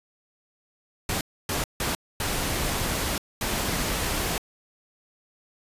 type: noise bursts at uneven times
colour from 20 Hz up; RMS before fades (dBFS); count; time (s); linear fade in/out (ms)
pink; -27; 5; 1.09-1.21 / 1.49-1.64 / 1.8-1.95 / 2.2-3.18 / 3.41-4.38; 2
effects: resampled to 32000 Hz